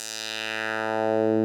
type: tone with band-pass filter sweep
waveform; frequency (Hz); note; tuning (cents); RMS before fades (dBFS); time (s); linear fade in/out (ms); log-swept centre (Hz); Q
10% pulse; 110; A2; 0; -26; 0-1.44; 0; 7600 to 300; 1.6
effects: none